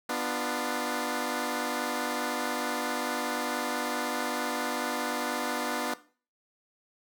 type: chord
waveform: 10% pulse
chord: B diminished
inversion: none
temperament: equal with one note detuned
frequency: 246.9 / 297.2 / 349.2 Hz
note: B3 / D4 / F4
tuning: 0 / +21 / 0 cents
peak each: -24 / -25 / -28 dBFS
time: 0.09-5.94 s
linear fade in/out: 5 ms
effects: noise-tail reverb RT60 0.4 s tail -17 dB re dry